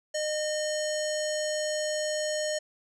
square tone with low-pass filter, 611 Hz, D#5, 32 cents flat, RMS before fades -30 dBFS, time 0.14-2.59 s, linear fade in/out 10 ms, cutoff 7000 Hz, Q 3.8, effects none

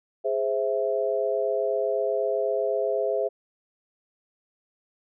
sine chord, Ab augmented, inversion none, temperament equal, 415.3 / 523.3 / 659.3 Hz, Ab4 / C5 / E5, 0 / 0 / 0 cents, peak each -27 dBFS, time 0.24-3.29 s, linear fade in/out 20 ms, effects none

